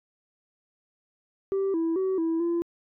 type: tone with pitch steps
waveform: sine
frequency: 389.5 / 328.9 / 379 / 327.7 / 340.6 Hz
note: G4 / E4 / F#4 / E4 / F4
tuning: -11 / -4 / +42 / -10 / -43 cents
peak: -21 dBFS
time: 1.52-2.62 s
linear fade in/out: 0 ms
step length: 220 ms
effects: tanh soft clip ceiling -22 dBFS